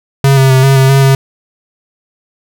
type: tone with pitch steps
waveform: square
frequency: 137.2 / 133.7 / 131.3 / 136 / 133.3 / 136.6 / 135 Hz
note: C#3 / C3 / C3 / C#3 / C3 / C#3 / C#3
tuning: -17 / +38 / +6 / -33 / +33 / -25 / -45 cents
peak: -5 dBFS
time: 0.24-1.15 s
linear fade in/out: 2 ms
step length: 130 ms
effects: none